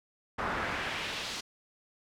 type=noise with band-pass filter sweep; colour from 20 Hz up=brown; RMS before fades=-35 dBFS; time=0.38-1.41 s; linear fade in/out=10 ms; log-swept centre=1100 to 4900 Hz; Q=1.3; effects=none